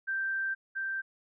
sine tone pair in turn, 1568 / 1568 Hz, G6 / G6, 0 / 0 cents, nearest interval unison, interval 0 cents, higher neither, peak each -29 / -31 dBFS, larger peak first, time 0.07-0.55 / 0.75-1.02 s, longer first, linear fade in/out 20 ms, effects none

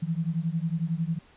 sine beating tone pair, 160 / 171 Hz, D#3 / F3, +49 / -36 cents, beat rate 11 Hz, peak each -28 / -29 dBFS, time 0.02-1.19 s, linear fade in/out 10 ms, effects pink hiss -57 dBFS RMS until 1.36 s + resampled to 8000 Hz

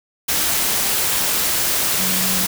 sine tone in noise, 186.4 Hz, F#3, 13 cents sharp, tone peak -26 dBFS, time 1.99-2.46 s, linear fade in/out 10 ms, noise white, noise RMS -19 dBFS, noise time 0.28-2.47 s, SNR -10 dB, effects none

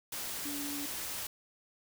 sine tone in noise, 287.6 Hz, D4, 36 cents flat, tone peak -39 dBFS, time 0.45-0.86 s, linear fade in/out 5 ms, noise white, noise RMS -39 dBFS, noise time 0.12-1.27 s, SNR -3 dB, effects none

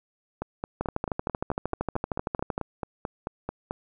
two click trains, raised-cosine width 1 ms, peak -16 / -13 dBFS, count 16 / 24, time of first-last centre 0.42-3.709 / 0.81-2.579 s, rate 4.56 / 13 Hz, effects none

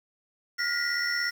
triangle tone cluster, 1420 / 1896 / 1973 / 5430 Hz, F6 / A#6 / B6 / F8, +28 / +29 / -2 / -50 cents, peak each -30 dBFS, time 0.58-1.31 s, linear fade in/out 20 ms, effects 8-bit

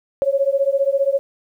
sine beating tone pair, 544 / 559 Hz, C#5 / C#5, -33 / +14 cents, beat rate 15 Hz, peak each -18 dBFS, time 0.22-1.19 s, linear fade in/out 0 ms, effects 9-bit

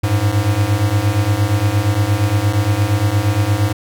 square beating tone pair, 98 / 106.6 Hz, G2 / G#2, 0 / +46 cents, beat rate 8.6 Hz, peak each -18 / -16 dBFS, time 0.03-3.73 s, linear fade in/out 10 ms, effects none

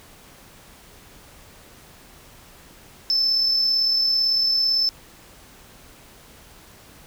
triangle tone with amplitude modulation, 5274 Hz, E8, in tune, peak -13 dBFS, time 3.1-4.89 s, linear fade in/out 0 ms, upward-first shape sine, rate 37.9 Hz, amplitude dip 40%, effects tanh soft clip ceiling -14 dBFS + pink hiss -48 dBFS RMS until 7.06 s

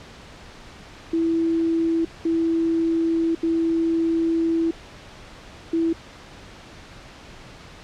sine tone bursts at uneven times, 329.6 Hz, E4, in tune, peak -18 dBFS, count 4, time 1.13-2.05 / 2.25-3.35 / 3.43-4.71 / 5.73-5.93 s, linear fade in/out 5 ms, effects pink hiss -43 dBFS RMS until 7.83 s + low-pass 5000 Hz 12 dB/octave

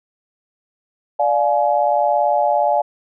sine chord, D diminished, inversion none, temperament just, 587.3 / 704.8 / 845.8 Hz, D5 / F5 / Ab5, 0 / +16 / +31 cents, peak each -18 dBFS, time 1.19-2.82 s, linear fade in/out 10 ms, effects none

